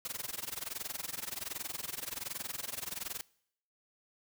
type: noise with amplitude modulation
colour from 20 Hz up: white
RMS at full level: -37 dBFS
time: 0.05-3.21 s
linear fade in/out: 0 ms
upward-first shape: sine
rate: 21.3 Hz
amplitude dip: 95%
effects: noise-tail reverb RT60 0.7 s tail -23 dB re dry